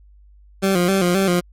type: tone with vibrato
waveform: 20% pulse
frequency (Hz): 185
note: F#3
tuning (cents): 0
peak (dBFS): -10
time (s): 0.62-1.41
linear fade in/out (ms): 20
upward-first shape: square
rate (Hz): 3.8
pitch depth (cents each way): 81
effects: added 50 Hz sine -45 dBFS peak until 1.52 s + MP3 64 kbps